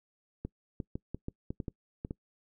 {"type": "clicks", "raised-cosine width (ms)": 3, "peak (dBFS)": -23, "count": 10, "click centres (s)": [0.45, 0.802, 0.955, 1.146, 1.284, 1.505, 1.602, 1.682, 2.049, 2.109], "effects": ["noise-tail reverb RT60 0.1 s tail -24 dB re dry"]}